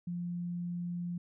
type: tone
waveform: sine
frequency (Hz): 174.61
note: F3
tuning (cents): 0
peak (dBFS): -34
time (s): 0.07-1.18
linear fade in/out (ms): 5
effects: none